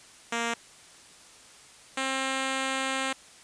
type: tone pair in turn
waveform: 5% pulse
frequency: 233.1 / 266.1 Hz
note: A#3 / C4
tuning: 0 / +29 cents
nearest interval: major second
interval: 229 cents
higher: second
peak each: -16 dBFS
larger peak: neither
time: 0.32-0.54 / 1.97-3.13 s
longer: second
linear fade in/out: 5 ms
effects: white hiss -52 dBFS RMS until 3.43 s + resampled to 22050 Hz